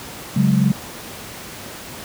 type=chord; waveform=sine; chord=C# suspended fourth; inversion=none; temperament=equal; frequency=138.59 / 185 / 207.7 Hz; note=C#3 / F#3 / G#3; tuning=0 / 0 / 0 cents; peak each=-17 dBFS; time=0.36-0.72 s; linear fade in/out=5 ms; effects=pink hiss -34 dBFS RMS until 2.04 s + high-pass 80 Hz 12 dB/octave